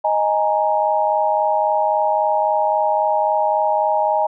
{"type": "chord", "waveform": "sine", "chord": "D# suspended fourth", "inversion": "none", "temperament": "just", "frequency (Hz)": [622.3, 829.7, 933.4], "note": ["D#5", "G#5", "A#5"], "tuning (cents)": [0, -2, 2], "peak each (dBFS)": [-19, -18, -21], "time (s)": [0.04, 4.27], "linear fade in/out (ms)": 10, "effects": []}